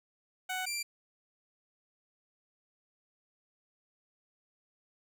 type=tone pair in turn; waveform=15% pulse; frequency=744 / 2362 Hz; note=F#5 / D7; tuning=+9 / +9 cents; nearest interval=octave + minor sixth; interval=2000 cents; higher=second; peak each=-27 dBFS; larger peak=neither; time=0.49-0.66 / 0.66-0.83 s; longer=neither; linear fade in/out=10 ms; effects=none